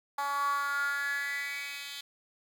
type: tone with high-pass filter sweep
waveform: 10% pulse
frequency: 282.6 Hz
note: C#4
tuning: 34 cents sharp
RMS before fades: -33 dBFS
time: 0.18-2.01 s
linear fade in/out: 5 ms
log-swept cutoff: 930 to 3000 Hz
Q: 7.4
effects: 9-bit